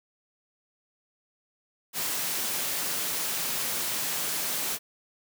white high-pass noise, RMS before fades -30 dBFS, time 1.93-4.79 s, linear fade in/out 50 ms, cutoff 120 Hz, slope 24 dB/octave, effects none

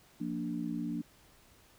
sine chord, Bb major, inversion second, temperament equal, 174.61 / 233.1 / 293.7 Hz, F3 / Bb3 / D4, 0 / 0 / 0 cents, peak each -39 / -37 / -37 dBFS, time 0.2-1.02 s, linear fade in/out 10 ms, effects pink hiss -62 dBFS RMS until 1.78 s

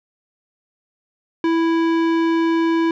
sine tone with tanh clipping, 330 Hz, E4, 2 cents sharp, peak -17 dBFS, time 1.44-2.91 s, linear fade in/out 2 ms, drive 17 dB, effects none

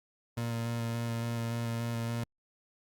30% pulse tone with vibrato, 116.54 Hz, A#2, in tune, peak -29 dBFS, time 0.37-2.24 s, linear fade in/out 5 ms, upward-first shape square, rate 3.5 Hz, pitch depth 12 cents each way, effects Opus 48 kbps

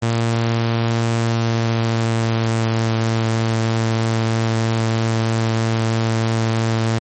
sawtooth tone with pitch glide, 115.2 to 112.89 Hz, A#2 to A2, -20 to +45 cents, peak -12 dBFS, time 0.02-6.99 s, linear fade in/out 10 ms, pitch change -35 cents, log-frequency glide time 1.13-2.8 s, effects MP3 32 kbps

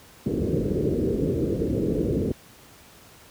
white low-pass noise, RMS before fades -24 dBFS, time 0.26-2.32 s, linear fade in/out 5 ms, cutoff 470 Hz, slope 48 dB/octave, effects pink hiss -50 dBFS RMS until 3.3 s + high-pass 60 Hz 12 dB/octave

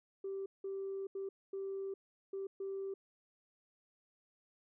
sine tone bursts at uneven times, 389.5 Hz, G4, 11 cents flat, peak -37 dBFS, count 6, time 0.24-0.46 / 0.64-1.07 / 1.15-1.29 / 1.53-1.94 / 2.33-2.47 / 2.6-2.94 s, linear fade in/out 5 ms, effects tanh soft clip ceiling -34 dBFS

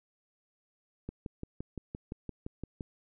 click train, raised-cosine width 3 ms, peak -25 dBFS, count 11, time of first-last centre 1.09-2.808 s, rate 5.82 Hz, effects none

